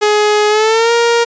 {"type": "tone with pitch glide", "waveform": "sawtooth", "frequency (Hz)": [420.2, 468.9], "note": ["G#4", "A#4"], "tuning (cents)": [20, 10], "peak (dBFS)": -5, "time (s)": [0.01, 1.25], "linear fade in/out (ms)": 20, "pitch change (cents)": 190, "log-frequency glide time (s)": [0.49, 0.92], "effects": ["resampled to 16000 Hz"]}